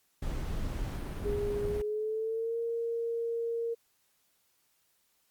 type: noise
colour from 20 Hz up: brown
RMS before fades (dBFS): -35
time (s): 0.22-1.82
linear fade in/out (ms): 5
type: tone with pitch glide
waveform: sine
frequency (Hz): 410.6 to 463.6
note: G#4 to A#4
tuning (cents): -20 to -10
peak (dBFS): -30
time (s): 1.24-3.75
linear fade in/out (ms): 20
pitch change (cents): +210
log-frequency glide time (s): 1.66-2.58
effects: white hiss -72 dBFS RMS until 5.3 s + Opus 48 kbps